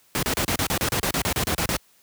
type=noise bursts; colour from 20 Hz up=pink; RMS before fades=-23 dBFS; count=15; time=0.15-1.767 s; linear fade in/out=0 ms; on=77 ms; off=33 ms; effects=white hiss -59 dBFS RMS until 2.02 s + high-pass 60 Hz 12 dB/octave